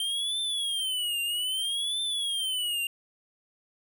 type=tone with vibrato; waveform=square; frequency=3147 Hz; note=G7; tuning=6 cents sharp; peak=-28 dBFS; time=0-2.87 s; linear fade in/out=2 ms; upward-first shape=triangle; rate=0.62 Hz; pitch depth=220 cents each way; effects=none